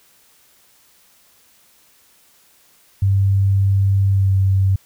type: tone with pitch glide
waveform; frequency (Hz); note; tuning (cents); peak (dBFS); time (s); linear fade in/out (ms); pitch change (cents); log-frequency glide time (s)
sine; 98 to 96.26; G2 to G2; 0 to -31; -12; 3.02-4.76; 5; -31; 4.1-4.33
effects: white hiss -54 dBFS RMS until 4.85 s